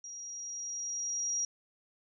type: tone with level ramp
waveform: sine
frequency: 5710 Hz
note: F8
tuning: 37 cents sharp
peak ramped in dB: -42 to -29 dBFS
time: 0.04-1.45 s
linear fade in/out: 2 ms
effects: none